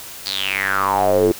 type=tone with band-pass filter sweep; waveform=square; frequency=48.59 Hz; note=G1; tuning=15 cents flat; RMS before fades=-18 dBFS; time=0.26-1.32 s; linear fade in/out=0 ms; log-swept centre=4600 to 360 Hz; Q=7.2; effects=white hiss -35 dBFS RMS until 1.39 s